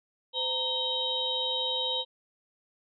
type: tone cluster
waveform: sine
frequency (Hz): 512 / 922 / 3120 / 3804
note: C5 / A#5 / G7 / A#7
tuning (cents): -38 / -19 / -9 / +34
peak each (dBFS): -36 / -38 / -32 / -30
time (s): 0.33-2.05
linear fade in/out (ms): 50
effects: none